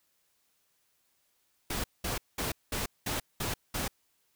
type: noise bursts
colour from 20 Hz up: pink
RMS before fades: -33 dBFS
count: 7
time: 1.7-3.88 s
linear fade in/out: 5 ms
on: 140 ms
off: 200 ms
effects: white hiss -73 dBFS RMS until 4.35 s